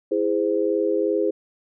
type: chord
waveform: sine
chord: E augmented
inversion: none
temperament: just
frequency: 329.6 / 412 / 515 Hz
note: E4 / G#4 / B#4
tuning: 0 / -14 / -28 cents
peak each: -24 / -22 / -24 dBFS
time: 0.11-1.31 s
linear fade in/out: 10 ms
effects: none